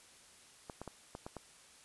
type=clicks; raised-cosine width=1 ms; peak=-29 dBFS; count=6; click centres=0.698 / 0.816 / 0.877 / 1.151 / 1.265 / 1.367 s; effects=white hiss -60 dBFS RMS until 1.84 s + resampled to 24000 Hz